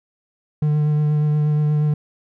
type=tone with vibrato; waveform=triangle; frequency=150 Hz; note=D3; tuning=37 cents sharp; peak=-13 dBFS; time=0.62-1.94 s; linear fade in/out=5 ms; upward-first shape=triangle; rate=8.4 Hz; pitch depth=19 cents each way; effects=none